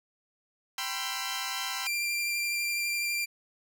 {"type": "chord", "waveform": "10% pulse", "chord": "C major seventh", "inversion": "second", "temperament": "equal with one note detuned", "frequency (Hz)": [784, 987.8, 1046.5, 1348.5], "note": ["G5", "B5", "C6", "E6"], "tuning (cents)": [0, 0, 0, 39], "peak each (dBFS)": -29, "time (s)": [0.78, 1.87], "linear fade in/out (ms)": 2}
{"type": "tone with vibrato", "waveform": "sawtooth", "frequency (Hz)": 2374, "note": "D7", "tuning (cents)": 18, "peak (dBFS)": -25, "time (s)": [1.85, 3.26], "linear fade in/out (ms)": 20, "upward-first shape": "triangle", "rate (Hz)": 12, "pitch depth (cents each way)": 15}
{"effects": []}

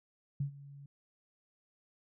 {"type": "tone with ADSR envelope", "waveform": "sine", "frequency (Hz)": 140.9, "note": "C#3", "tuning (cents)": 29, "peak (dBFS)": -29, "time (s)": [0.4, 0.86], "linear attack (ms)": 6, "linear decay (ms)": 100, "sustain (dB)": -19, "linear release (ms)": 4, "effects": []}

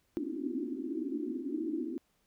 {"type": "band-pass noise", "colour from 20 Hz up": "white", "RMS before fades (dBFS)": -36, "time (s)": [0.17, 1.98], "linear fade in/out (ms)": 0, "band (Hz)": [240, 360], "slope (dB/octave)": 96, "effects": ["pink hiss -74 dBFS RMS until 2.26 s"]}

